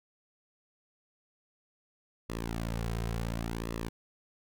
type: tone with flanger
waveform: sawtooth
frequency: 56.8 Hz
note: A#1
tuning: 44 cents flat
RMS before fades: -35 dBFS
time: 2.29-3.89 s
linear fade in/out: 10 ms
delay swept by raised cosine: 1.3 to 3.5 ms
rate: 0.7 Hz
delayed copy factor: -0.75
effects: none